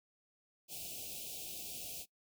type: band-stop noise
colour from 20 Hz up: white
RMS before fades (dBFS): -45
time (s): 0.68-2.06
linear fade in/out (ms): 50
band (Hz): 780 to 2400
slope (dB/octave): 96
effects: noise-tail reverb RT60 0.1 s tail -20 dB re dry